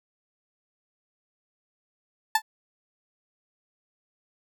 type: tone with exponential decay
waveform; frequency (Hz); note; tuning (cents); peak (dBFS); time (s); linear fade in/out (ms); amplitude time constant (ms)
30% pulse; 880; A5; 0; -13; 2.35-2.42; 5; 15
effects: none